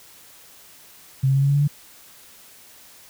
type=tone with pitch steps; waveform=sine; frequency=133.2 / 135.22 / 137.26 / 139.34 / 141.45 / 143.59 / 145.76 Hz; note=C3 / C#3 / C#3 / C#3 / C#3 / D3 / D3; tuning=+31 / -43 / -17 / +9 / +35 / -39 / -13 cents; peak=-15 dBFS; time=1.23-1.678 s; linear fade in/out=10 ms; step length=64 ms; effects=white hiss -48 dBFS RMS until 3.09 s